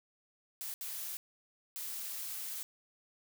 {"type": "noise bursts at uneven times", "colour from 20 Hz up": "blue", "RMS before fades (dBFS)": -41, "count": 3, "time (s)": [[0.61, 0.74], [0.81, 1.17], [1.76, 2.63]], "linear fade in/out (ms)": 0, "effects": []}